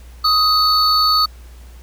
triangle tone pair together, 1254 / 4469 Hz, D#6 / C#8, +13 / +13 cents, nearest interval octave + minor seventh, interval 2200 cents, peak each -13 dBFS, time 0.24-1.26 s, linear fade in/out 10 ms, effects added 60 Hz sine -36 dBFS peak until 1.82 s + pink hiss -49 dBFS RMS until 1.82 s

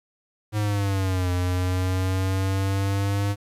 square exponential two-way sweep, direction down then up, 107.1 to 89.4 to 101.4 Hz, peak -22 dBFS, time 0.52-3.36 s, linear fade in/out 50 ms, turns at 1.32 s, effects resampled to 32000 Hz + 9-bit

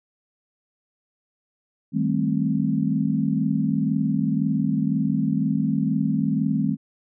sine chord, A half-diminished seventh, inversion second, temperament just, 158.4 / 198 / 220 / 264 Hz, Eb3 / G3 / A3 / C4, +31 / +18 / 0 / +16 cents, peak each -25 dBFS, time 1.92-6.77 s, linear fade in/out 50 ms, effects none

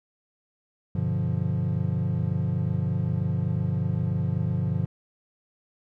triangle chord, G dominant seventh, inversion none, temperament equal, 98 / 123.47 / 146.83 / 174.61 Hz, G2 / B2 / D3 / F3, 0 / 0 / 0 / 0 cents, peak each -27 dBFS, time 0.95-4.86 s, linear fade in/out 5 ms, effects none

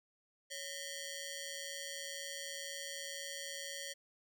10% pulse ring-modulated tone, 1274 Hz, D#6, 41 cents sharp, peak -31 dBFS, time 0.5-3.94 s, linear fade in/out 20 ms, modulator 718 Hz, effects none

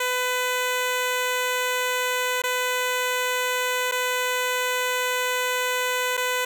10% pulse tone with dropouts, 501 Hz, B4, 25 cents sharp, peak -14 dBFS, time 0-6.45 s, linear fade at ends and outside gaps 5 ms, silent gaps 2.42-2.437 / 3.914-3.92 / 6.17-6.175 s, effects none

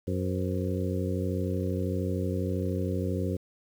harmonic tone with a mistuned harmonic, 92.9 Hz, F#2, 7 cents sharp, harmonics 1 / 2 / 3 / 4 / 5 / 6, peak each -30 / -33 / -35 / -36 / -37 / -38 dBFS, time 0.07-3.37 s, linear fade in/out 10 ms, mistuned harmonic 6, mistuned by -100 cents, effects 9-bit

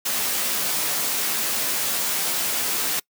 white noise with comb filter, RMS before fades -24 dBFS, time 0.05-3 s, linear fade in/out 10 ms, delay 14 ms, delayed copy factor +0.55, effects noise-tail reverb RT60 0.1 s tail -24 dB re dry + high-pass 150 Hz 12 dB/octave

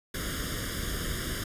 pink noise with comb filter, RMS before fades -33 dBFS, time 0.14-1.44 s, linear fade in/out 5 ms, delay 0.59 ms, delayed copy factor +1, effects resampled to 32000 Hz

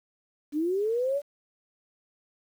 sine linear sweep, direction up, 283.9 to 586 Hz, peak -24 dBFS, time 0.52-1.22 s, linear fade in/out 50 ms, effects 9-bit

